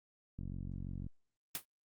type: click train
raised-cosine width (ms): 5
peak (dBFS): -31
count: 32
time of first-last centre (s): 0.39-1.065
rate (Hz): 45.9
type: noise with exponential decay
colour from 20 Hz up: white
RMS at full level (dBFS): -34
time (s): 1.55-1.65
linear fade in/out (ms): 0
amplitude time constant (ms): 20
effects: Opus 48 kbps